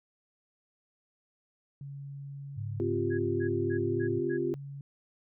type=tone; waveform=sine; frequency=140 Hz; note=C#3; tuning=18 cents sharp; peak=-39 dBFS; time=1.81-4.81 s; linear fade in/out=2 ms
type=tone with pitch glide; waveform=sine; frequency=103.6 to 109.76 Hz; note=G#2 to A2; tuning=-4 to -4 cents; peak=-34 dBFS; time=2.56-4.2 s; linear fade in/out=20 ms; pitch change=+100 cents; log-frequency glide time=3.8-3.96 s
type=chord; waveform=sine; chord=C suspended fourth; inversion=none; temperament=just; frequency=261.6 / 348.8 / 392.4 Hz; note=C4 / F4 / G4; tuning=0 / -2 / +2 cents; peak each=-36 / -30 / -33 dBFS; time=2.8-4.54 s; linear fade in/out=0 ms
type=tone bursts; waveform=sine; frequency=1661.2 Hz; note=G#6; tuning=in tune; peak=-39 dBFS; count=5; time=3.1-4.38 s; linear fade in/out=20 ms; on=88 ms; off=210 ms
effects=none